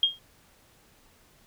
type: tone with exponential decay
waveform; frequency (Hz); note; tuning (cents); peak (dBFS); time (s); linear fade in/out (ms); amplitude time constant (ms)
sine; 3236; G#7; -46; -15; 0.03-0.19; 2; 34
effects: pink hiss -60 dBFS RMS until 1.46 s